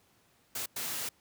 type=noise bursts at uneven times; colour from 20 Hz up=white; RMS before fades=-36 dBFS; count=2; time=0.55-0.66 / 0.76-1.09 s; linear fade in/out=5 ms; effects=pink hiss -67 dBFS RMS until 1.2 s + high-pass 80 Hz 12 dB/octave